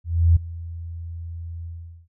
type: tone with ADSR envelope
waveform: sine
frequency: 84 Hz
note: E2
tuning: 33 cents sharp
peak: -10 dBFS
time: 0.04-2.08 s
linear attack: 320 ms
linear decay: 10 ms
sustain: -20 dB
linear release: 430 ms
effects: none